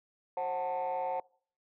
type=chord; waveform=sine; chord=F# diminished; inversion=second; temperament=just; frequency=532.8 / 740 / 888 Hz; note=C5 / F#5 / A5; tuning=+31 / 0 / +16 cents; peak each=-34 / -33 / -34 dBFS; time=0.37-1.2 s; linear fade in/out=2 ms; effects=noise-tail reverb RT60 0.5 s tail -24 dB re dry + tanh soft clip ceiling -27 dBFS